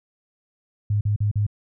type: tone bursts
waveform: sine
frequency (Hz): 103.83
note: G#2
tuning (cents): 0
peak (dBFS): -18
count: 4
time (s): 0.9-1.466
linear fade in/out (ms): 5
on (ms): 110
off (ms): 42
effects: none